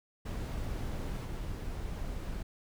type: noise with level steps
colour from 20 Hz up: brown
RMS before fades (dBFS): -36 / -38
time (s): 0.25-2.43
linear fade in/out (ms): 10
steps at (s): 1.24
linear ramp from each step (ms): 20
effects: none